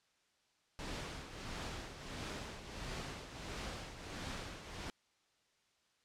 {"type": "noise with tremolo", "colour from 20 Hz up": "pink", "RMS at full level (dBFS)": -42, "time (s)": [0.79, 4.9], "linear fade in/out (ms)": 0, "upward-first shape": "triangle", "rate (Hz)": 1.5, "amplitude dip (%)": 65, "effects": ["white hiss -75 dBFS RMS until 6.04 s", "low-pass 6000 Hz 12 dB/octave"]}